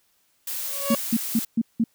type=noise; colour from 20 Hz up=blue; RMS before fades=-30 dBFS; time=0.47-1.45 s; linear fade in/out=5 ms
type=tone with exponential growth; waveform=30% pulse; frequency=560 Hz; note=C#5; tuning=18 cents sharp; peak=-17 dBFS; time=0.6-0.95 s; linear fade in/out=2 ms; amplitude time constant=76 ms
type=tone bursts; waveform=sine; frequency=228 Hz; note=A#3; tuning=38 cents flat; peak=-17 dBFS; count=5; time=0.9-1.84 s; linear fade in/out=5 ms; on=44 ms; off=180 ms
effects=white hiss -66 dBFS RMS until 1.94 s